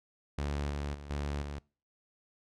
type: tone with level steps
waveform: sawtooth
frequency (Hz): 72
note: D2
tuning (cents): -34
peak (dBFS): -28 / -30 / -40 / -29 / -34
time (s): 0.38-1.59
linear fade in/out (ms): 5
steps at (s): 0.7 / 0.94 / 1.1 / 1.42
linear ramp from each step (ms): 5
effects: noise-tail reverb RT60 0.4 s tail -26 dB re dry + low-pass 7000 Hz 12 dB/octave